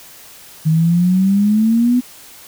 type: exponential sweep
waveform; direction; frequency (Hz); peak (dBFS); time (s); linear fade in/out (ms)
sine; up; 155.3 to 251.5; -10; 0.65-2.01; 20
effects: white hiss -40 dBFS RMS until 2.47 s